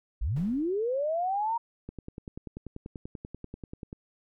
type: linear sweep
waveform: sine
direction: up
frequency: 39.4 to 946 Hz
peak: -26 dBFS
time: 0.21-1.58 s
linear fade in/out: 10 ms
type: noise with exponential decay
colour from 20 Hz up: brown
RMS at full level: -39 dBFS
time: 0.36-0.92 s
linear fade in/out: 5 ms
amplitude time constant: 120 ms
type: click train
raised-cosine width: 3 ms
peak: -26 dBFS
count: 22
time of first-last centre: 1.89-3.929 s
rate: 10.3 Hz
effects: none